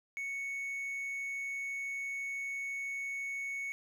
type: tone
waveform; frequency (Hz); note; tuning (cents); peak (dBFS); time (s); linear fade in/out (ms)
triangle; 2217; C#7; 0; -34; 0.17-3.72; 0
effects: none